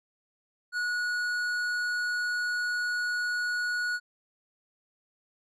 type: tone with tanh clipping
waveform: sine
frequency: 1459 Hz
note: F#6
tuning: 25 cents flat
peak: -29 dBFS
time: 0.72-4 s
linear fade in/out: 50 ms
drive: 11 dB
effects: none